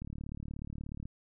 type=click train; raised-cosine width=5 ms; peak=-29 dBFS; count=39; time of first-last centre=0.02-1.055 s; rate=36.7 Hz; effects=none